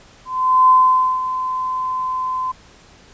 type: tone with ADSR envelope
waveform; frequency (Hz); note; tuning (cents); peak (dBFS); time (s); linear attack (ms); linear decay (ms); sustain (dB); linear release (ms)
sine; 1026; C6; -34; -7; 0.25-2.52; 440; 510; -12; 10
effects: pink hiss -47 dBFS RMS until 3.13 s + resampled to 16000 Hz